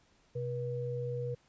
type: tone pair together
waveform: sine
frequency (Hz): 127.5 / 482.5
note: C3 / B4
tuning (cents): -44 / -40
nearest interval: octave + major seventh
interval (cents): 2304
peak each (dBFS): -36 / -36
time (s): 0.35-1.35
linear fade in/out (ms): 10
effects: pink hiss -68 dBFS RMS until 1.48 s + resampled to 16000 Hz